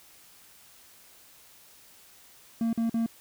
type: tone bursts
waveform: triangle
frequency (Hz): 228.7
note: A#3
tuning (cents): -33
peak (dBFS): -22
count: 3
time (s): 2.61-3.062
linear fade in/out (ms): 2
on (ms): 120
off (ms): 46
effects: white hiss -55 dBFS RMS until 3.2 s